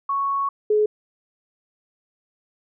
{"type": "tone pair in turn", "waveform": "sine", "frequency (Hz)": [1108.7, 424], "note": ["C#6", "G#4"], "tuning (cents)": [0, 36], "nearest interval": "octave + perfect fourth", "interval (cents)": 1664, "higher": "first", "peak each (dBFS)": [-20, -15], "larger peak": "second", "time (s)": [[0.09, 0.49], [0.7, 0.86]], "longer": "first", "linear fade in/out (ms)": 5, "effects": []}